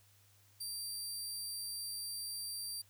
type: tone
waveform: 20% pulse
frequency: 4699 Hz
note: D8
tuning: in tune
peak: -34 dBFS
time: 0.6-2.82 s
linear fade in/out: 10 ms
effects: added 100 Hz sine -67 dBFS peak until 2.89 s + white hiss -68 dBFS RMS until 2.89 s